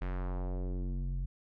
square tone with low-pass filter sweep, 45.63 Hz, F#1, 23 cents flat, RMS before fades -35 dBFS, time 0.01-1.26 s, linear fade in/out 10 ms, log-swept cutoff 2200 to 110 Hz, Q 1.4, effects none

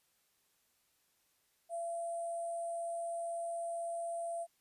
sine tone with sample-and-hold, 679 Hz, F5, 49 cents flat, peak -36 dBFS, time 1.69-4.47 s, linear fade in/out 50 ms, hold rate 8820 Hz, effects white hiss -75 dBFS RMS until 4.6 s + resampled to 32000 Hz

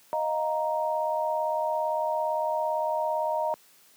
sine chord, Eb suspended second, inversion none, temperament just, 622.3 / 700 / 933.4 Hz, Eb5 / F5 / Bb5, 0 / +4 / +2 cents, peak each -28 / -34 / -28 dBFS, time 0.13-3.54 s, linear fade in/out 0 ms, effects white hiss -58 dBFS RMS until 3.96 s + high-pass 150 Hz 12 dB/octave

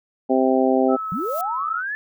harmonic tone, 130.81 Hz, C3, in tune, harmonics 2 / 3 / 4 / 5 / 6, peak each -19 / -21 / -22 / -23 / -24 dBFS, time 0.29-0.97 s, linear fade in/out 20 ms
sine tone with vibrato, 1301 Hz, E6, 23 cents flat, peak -25 dBFS, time 0.88-1.83 s, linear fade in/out 50 ms, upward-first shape triangle, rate 3.9 Hz, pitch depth 11 cents each way
violet noise with exponential growth, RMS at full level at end -32 dBFS, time 0.97-1.41 s, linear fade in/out 0 ms, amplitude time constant 94 ms
sine linear sweep, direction up, 155.56 to 1760 Hz, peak -24 dBFS, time 1.12-1.95 s, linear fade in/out 0 ms
effects none

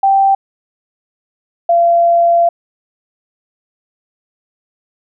sine tone pair in turn, 782 / 684.2 Hz, G5 / F5, -4 / -36 cents, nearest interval major second, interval 232 cents, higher first, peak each -7 dBFS, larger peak neither, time 0.03-0.35 / 1.69-2.49 s, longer second, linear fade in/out 5 ms, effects none

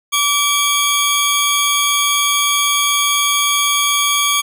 20% pulse tone pair together, 1153 / 3264 Hz, D6 / G#7, -32 / -31 cents, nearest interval octave + tritone, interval 1801 cents, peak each -11 dBFS, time 0.12-4.42 s, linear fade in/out 20 ms, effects none

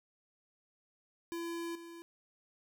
square tone with level steps, 337.6 Hz, E4, 41 cents sharp, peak -38 / -48 dBFS, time 1.32-2.02 s, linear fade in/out 0 ms, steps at 1.75 s, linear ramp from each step 5 ms, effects none

